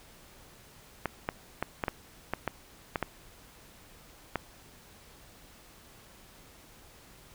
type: clicks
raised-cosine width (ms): 0.5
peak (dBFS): -14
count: 10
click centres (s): 1.057 / 1.289 / 1.626 / 1.838 / 1.882 / 2.336 / 2.477 / 2.958 / 3.027 / 4.357
effects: pink hiss -55 dBFS RMS until 7.34 s